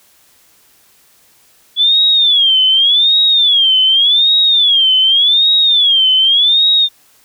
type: tone with vibrato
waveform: sine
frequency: 3400 Hz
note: G#7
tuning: 40 cents sharp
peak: -7 dBFS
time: 1.76-6.89 s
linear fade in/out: 50 ms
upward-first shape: sine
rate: 0.86 Hz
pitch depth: 190 cents each way
effects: white hiss -50 dBFS RMS until 7.24 s